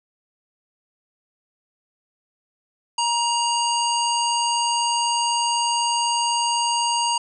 harmonic tone, 944 Hz, A#5, 22 cents sharp, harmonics 1 / 3 / 5 / 7 / 9, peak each -21 / -26 / -28 / -29 / -31 dBFS, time 2.98-7.18 s, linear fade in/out 5 ms, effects none

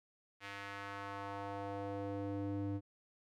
square tone with band-pass filter sweep, 100 Hz, G2, 35 cents sharp, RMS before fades -42 dBFS, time 0.4-2.81 s, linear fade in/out 50 ms, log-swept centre 2200 to 240 Hz, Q 1.4, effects none

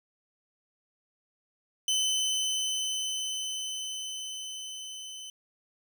25% pulse tone with level ramp, 3039 Hz, F#7, 46 cents sharp, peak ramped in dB -21 to -37 dBFS, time 1.88-5.3 s, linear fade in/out 2 ms, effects none

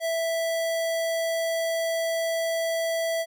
square tone, 659.3 Hz, E5, in tune, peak -25 dBFS, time 0-3.26 s, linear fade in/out 50 ms, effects none

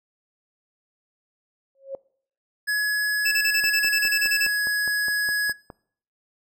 sine tone with exponential growth, 543 Hz, C#5, 36 cents flat, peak -25 dBFS, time 1.75-1.95 s, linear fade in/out 1 ms, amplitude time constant 42 ms
square tone with pitch glide, 1688 to 1676.3 Hz, G#6 to G#6, +28 to +16 cents, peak -22 dBFS, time 2.67-5.53 s, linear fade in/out 20 ms, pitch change -12 cents, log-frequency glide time 3.38-4.43 s
25% pulse tone bursts, 2636 Hz, E7, 1 cent flat, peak -17 dBFS, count 13, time 3.25-4.47 s, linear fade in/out 10 ms, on 68 ms, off 28 ms
click train, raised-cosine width 1 ms, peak -24 dBFS, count 11, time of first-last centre 3.64-5.702 s, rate 4.85 Hz
effects noise-tail reverb RT60 0.6 s tail -23 dB re dry

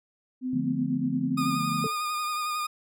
sine tone with pitch glide, 255.2 to 260.7 Hz, C4 to C4, -43 to -6 cents, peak -27 dBFS, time 0.41-1.58 s, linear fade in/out 50 ms, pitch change +37 cents, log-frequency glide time 1.01-1.4 s
sine chord, B half-diminished seventh, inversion first, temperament equal, 146.83 / 174.61 / 220 / 246.9 Hz, D3 / F3 / A3 / B3, 0 / 0 / 0 / 0 cents, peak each -33 dBFS, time 0.53-1.87 s, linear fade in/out 5 ms
40% pulse tone with vibrato, 1224 Hz, D#6, 29 cents flat, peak -27 dBFS, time 1.37-2.67 s, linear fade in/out 10 ms, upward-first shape sine, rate 11 Hz, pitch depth 25 cents each way
sine tone with exponential decay, 440 Hz, A4, in tune, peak -26 dBFS, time 1.84-1.98 s, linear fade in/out 1 ms, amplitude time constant 29 ms
effects none

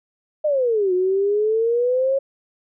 sine exponential two-way sweep, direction down then up, 622.3 to 360 to 550 Hz, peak -16 dBFS, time 0.44-2.19 s, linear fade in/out 10 ms, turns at 0.93 s, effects none

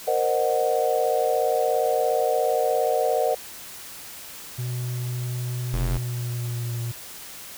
sine chord, C half-diminished seventh, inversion third, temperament equal with one note detuned, 466.2 / 523.3 / 616.5 / 740 Hz, Bb4 / C5 / Eb5 / Gb5, 0 / 0 / -16 / 0 cents, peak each -25 dBFS, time 0.07-3.35 s, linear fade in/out 10 ms
triangle tone with pitch glide, 123.47 to 118.17 Hz, B2 to A#2, 0 to +24 cents, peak -24 dBFS, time 4.58-6.92 s, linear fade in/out 10 ms, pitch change -76 cents, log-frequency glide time 5.84-6.79 s
square tone, 44.36 Hz, F1, 28 cents sharp, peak -24 dBFS, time 5.73-5.98 s, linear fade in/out 10 ms
effects white hiss -40 dBFS RMS until 7.57 s

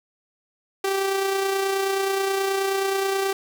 sawtooth tone with amplitude modulation, 389.5 Hz, G4, 11 cents flat, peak -16 dBFS, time 0.84-3.33 s, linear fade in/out 5 ms, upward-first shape sine, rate 29.4 Hz, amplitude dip 35%, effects 7-bit

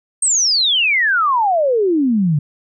sine exponential sweep, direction down, 8630 to 140.1 Hz, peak -12 dBFS, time 0.22-2.39 s, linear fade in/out 5 ms, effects none

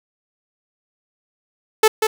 sawtooth tone with echo, 436.1 Hz, A4, 15 cents flat, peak -5 dBFS, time 1.83-1.88 s, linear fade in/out 5 ms, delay 190 ms, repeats 1, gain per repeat -6 dB, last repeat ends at 2.07 s, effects none

